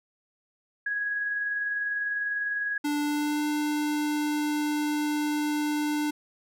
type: tone with tremolo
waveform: sine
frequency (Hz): 1661.2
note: G#6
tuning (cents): 0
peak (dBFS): -25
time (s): 0.86-2.78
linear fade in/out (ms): 5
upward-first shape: triangle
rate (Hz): 20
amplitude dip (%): 35
type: tone with pitch glide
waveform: square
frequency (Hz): 293.7 to 298.5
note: D4 to D4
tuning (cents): 0 to +28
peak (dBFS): -26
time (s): 2.84-6.11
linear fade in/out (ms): 10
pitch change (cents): +28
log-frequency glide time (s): 3-3.45
effects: none